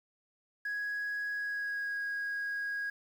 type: tone with pitch glide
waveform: sine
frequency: 1664 to 1644.9 Hz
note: G#6 to G#6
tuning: +3 to -17 cents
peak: -31 dBFS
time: 0.65-2.9 s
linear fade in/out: 5 ms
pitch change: -20 cents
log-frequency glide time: 1.32-2.01 s
effects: tanh soft clip ceiling -31 dBFS + 10-bit